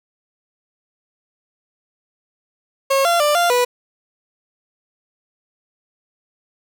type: tone with pitch steps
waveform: 30% pulse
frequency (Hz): 544 / 687 / 592 / 695 / 491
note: C#5 / F5 / D5 / F5 / B4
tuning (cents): -33 / -29 / +14 / -9 / -10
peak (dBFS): -11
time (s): 2.9-3.65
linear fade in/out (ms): 10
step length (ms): 150
effects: none